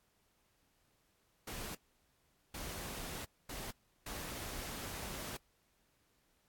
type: noise bursts at uneven times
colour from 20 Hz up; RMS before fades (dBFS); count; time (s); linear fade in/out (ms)
pink; -44; 4; 1.47-1.75 / 2.54-3.25 / 3.49-3.71 / 4.06-5.37; 5
effects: pink hiss -75 dBFS RMS until 6.48 s + AAC 64 kbps